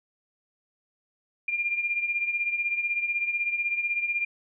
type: beating tone pair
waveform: sine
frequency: 2398 / 2414 Hz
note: D7 / D7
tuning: +36 / +47 cents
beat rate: 16 Hz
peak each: -26 / -32 dBFS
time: 1.48-4.25 s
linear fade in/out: 5 ms
effects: none